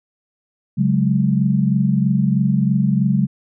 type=chord; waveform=sine; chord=C# suspended fourth; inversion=none; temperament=just; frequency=138.59 / 184.79 / 207.9 Hz; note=C#3 / F#3 / G#3; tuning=0 / -2 / +2 cents; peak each=-18 dBFS; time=0.77-3.27 s; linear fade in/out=20 ms; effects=none